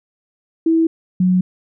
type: tone pair in turn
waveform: sine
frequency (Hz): 326.3 / 183.13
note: E4 / F#3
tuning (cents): -18 / -18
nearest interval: minor seventh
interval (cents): 1000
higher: first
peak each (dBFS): -11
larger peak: neither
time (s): 0.66-0.87 / 1.2-1.41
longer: neither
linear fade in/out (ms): 5
effects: none